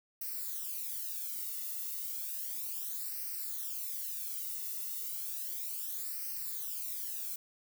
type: noise with flanger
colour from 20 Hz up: violet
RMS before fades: -39 dBFS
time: 0.21-7.36 s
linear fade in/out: 5 ms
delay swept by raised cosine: 0.28 to 1.28 ms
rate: 0.33 Hz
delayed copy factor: -0.85
effects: none